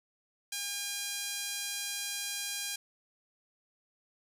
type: tone with high-pass filter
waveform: 5% pulse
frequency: 808 Hz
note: G#5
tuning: 48 cents flat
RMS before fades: -37 dBFS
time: 0.52-2.76 s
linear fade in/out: 5 ms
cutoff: 1700 Hz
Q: 0.67
effects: none